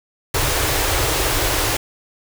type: band-stop noise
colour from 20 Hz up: pink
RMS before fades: -19 dBFS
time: 0.34-1.77 s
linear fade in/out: 5 ms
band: 140 to 280 Hz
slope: 96 dB/octave
effects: none